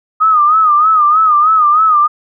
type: tone with vibrato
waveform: sine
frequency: 1241 Hz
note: D#6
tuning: 5 cents flat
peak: -6 dBFS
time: 0.2-2.08 s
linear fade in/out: 20 ms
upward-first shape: sine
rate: 3.2 Hz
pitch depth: 92 cents each way
effects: none

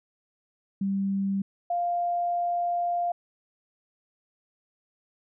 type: tone pair in turn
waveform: sine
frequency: 196 / 698.5 Hz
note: G3 / F5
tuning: 0 / 0 cents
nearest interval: octave + minor seventh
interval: 2200 cents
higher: second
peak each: -24 dBFS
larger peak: neither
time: 0.81-1.42 / 1.7-3.12 s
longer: second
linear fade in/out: 5 ms
effects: none

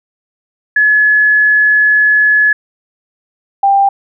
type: tone pair in turn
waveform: sine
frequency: 1704 / 792 Hz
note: G#6 / G5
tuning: +44 / +18 cents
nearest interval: octave + minor second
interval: 1326 cents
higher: first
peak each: -6 dBFS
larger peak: neither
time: 0.76-2.53 / 3.63-3.89 s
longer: first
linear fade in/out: 5 ms
effects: none

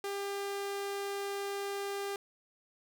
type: tone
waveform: sawtooth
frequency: 399.2 Hz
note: G4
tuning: 32 cents sharp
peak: -31 dBFS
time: 0.04-2.16 s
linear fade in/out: 2 ms
effects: none

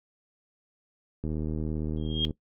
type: click train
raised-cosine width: 3 ms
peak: -20 dBFS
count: 84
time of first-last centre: 1.24-2.308 s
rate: 77.7 Hz
type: tone with exponential growth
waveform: sine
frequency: 3236 Hz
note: G#7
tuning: 46 cents flat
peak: -21 dBFS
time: 1.97-2.25 s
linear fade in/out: 0 ms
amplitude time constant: 60 ms
effects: noise-tail reverb RT60 0.1 s tail -18 dB re dry

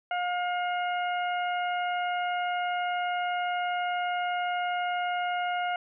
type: harmonic tone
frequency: 713 Hz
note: F5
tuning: 36 cents sharp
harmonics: 1 / 2 / 3 / 4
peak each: -28 / -34 / -38 / -40 dBFS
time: 0.11-5.76 s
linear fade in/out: 2 ms
effects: none

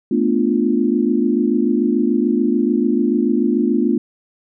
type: chord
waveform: sine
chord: B half-diminished seventh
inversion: third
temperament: equal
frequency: 220 / 246.9 / 293.7 / 349.2 Hz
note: A3 / B3 / D4 / F4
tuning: 0 / 0 / 0 / 0 cents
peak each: -19 / -18 / -20 / -20 dBFS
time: 0.11-3.98 s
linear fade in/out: 5 ms
effects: none

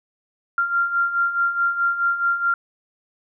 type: beating tone pair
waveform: sine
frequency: 1384 / 1388.7 Hz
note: F6 / F6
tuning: -16 / -10 cents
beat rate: 4.7 Hz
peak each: -25 / -19 dBFS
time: 0.58-2.54 s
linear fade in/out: 2 ms
effects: none

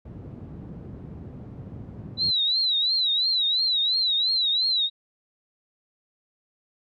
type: low-pass noise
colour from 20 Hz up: white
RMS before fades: -37 dBFS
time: 0.05-2.31 s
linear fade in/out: 5 ms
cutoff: 160 Hz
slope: 12 dB/octave
type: tone with vibrato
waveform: sine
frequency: 3951 Hz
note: B7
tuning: in tune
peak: -20 dBFS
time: 2.17-4.9 s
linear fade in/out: 50 ms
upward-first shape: triangle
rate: 2.9 Hz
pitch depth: 140 cents each way
effects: high-pass 80 Hz 12 dB/octave

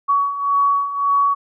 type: beating tone pair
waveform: sine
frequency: 1125 / 1126.8 Hz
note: C#6 / C#6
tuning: +25 / +28 cents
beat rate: 1.8 Hz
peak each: -21 / -16 dBFS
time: 0.08-1.35 s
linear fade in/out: 20 ms
effects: none

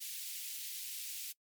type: high-pass noise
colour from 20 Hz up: white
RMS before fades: -43 dBFS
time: 0-1.33 s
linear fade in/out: 20 ms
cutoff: 2400 Hz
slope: 24 dB/octave
effects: noise-tail reverb RT60 0.1 s tail -23 dB re dry + MP3 96 kbps

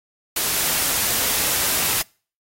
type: noise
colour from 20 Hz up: white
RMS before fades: -21 dBFS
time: 0.36-2.02 s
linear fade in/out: 5 ms
effects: noise-tail reverb RT60 0.4 s tail -26 dB re dry + AAC 48 kbps

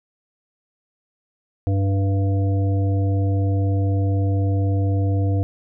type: harmonic tone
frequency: 98 Hz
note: G2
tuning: in tune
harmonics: 1 / 3 / 5 / 7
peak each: -17 / -27 / -31 / -34 dBFS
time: 1.67-5.43 s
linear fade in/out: 0 ms
effects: none

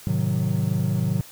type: chord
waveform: triangle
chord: A diminished seventh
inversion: none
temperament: equal with one note detuned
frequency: 107.8 / 130.81 / 155.56 / 185 Hz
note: A2 / C3 / Eb3 / Gb3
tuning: -35 / 0 / 0 / 0 cents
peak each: -24 dBFS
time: 0.07-1.21 s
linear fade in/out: 0 ms
effects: white hiss -45 dBFS RMS until 1.31 s

